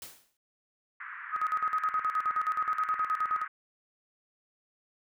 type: noise with exponential decay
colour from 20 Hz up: white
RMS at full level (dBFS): -41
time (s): 0.02-0.37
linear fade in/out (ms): 2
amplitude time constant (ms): 74
type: band-pass noise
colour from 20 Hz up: white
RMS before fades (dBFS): -42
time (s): 1-3.48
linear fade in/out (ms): 5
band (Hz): 1200 to 1900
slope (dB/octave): 48
type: tone with tremolo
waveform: sine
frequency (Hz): 1262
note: D#6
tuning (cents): +24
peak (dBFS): -25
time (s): 1.31-3.46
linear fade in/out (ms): 50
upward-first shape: square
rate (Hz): 9.5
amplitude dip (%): 75
effects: none